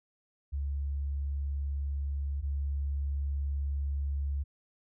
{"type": "tone pair in turn", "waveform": "sine", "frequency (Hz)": [70.3, 70.3], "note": ["C#2", "C#2"], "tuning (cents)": [25, 25], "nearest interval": "unison", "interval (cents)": 0, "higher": "neither", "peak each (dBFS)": [-30, -29], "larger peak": "second", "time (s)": [[0.52, 2.42], [2.42, 4.44]], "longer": "second", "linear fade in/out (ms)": 20, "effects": []}